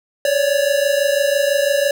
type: tone pair together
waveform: square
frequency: 554 / 580 Hz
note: C#5 / D5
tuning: -1 / -22 cents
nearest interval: minor second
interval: 79 cents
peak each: -18 dBFS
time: 0.25-1.91 s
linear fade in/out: 2 ms
effects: none